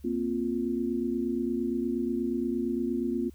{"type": "chord", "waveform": "sine", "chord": "Bb suspended second", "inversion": "none", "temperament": "equal", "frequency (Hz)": [233.1, 261.6, 349.2], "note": ["Bb3", "C4", "F4"], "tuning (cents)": [0, 0, 0], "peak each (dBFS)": -31, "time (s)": [0.04, 3.3], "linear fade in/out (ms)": 10, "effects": ["added 71 Hz sine -48 dBFS peak until 3.34 s", "white hiss -65 dBFS RMS until 3.34 s"]}